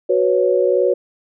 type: chord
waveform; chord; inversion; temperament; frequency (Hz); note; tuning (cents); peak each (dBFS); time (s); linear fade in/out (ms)
sine; F# suspended fourth; none; just; 370 / 493.3 / 555; F#4 / B4 / C#5; 0 / -2 / +2; -17; 0.09-0.94; 10
effects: none